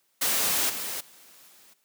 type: noise with level steps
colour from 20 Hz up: white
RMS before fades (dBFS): -25 / -33 / -53 / -55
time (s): 0.21-1.74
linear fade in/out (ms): 10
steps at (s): 0.69 / 1 / 1.48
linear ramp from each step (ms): 10
effects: white hiss -70 dBFS RMS until 1.84 s + high-pass 150 Hz 12 dB/octave